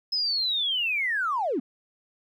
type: linear sweep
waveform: triangle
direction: down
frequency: 5160 to 219.1 Hz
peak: -20 dBFS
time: 0.12-1.6 s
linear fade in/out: 10 ms
effects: tanh soft clip ceiling -22 dBFS